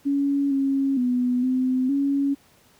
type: tone with pitch steps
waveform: sine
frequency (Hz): 280.7 / 273.1 / 248 / 256.7 / 279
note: C#4 / C#4 / B3 / C4 / C#4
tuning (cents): +22 / -26 / +7 / -33 / +11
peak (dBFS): -19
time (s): 0.05-2.35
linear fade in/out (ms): 20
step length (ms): 460
effects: pink hiss -57 dBFS RMS until 2.79 s + high-pass 60 Hz 12 dB/octave